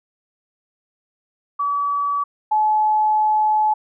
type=tone pair in turn; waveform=sine; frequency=1144 / 857 Hz; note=D6 / A5; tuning=-46 / -46 cents; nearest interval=perfect fourth; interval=500 cents; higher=first; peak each=-18 / -14 dBFS; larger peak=second; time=1.59-2.24 / 2.51-3.74 s; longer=second; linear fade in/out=10 ms; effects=none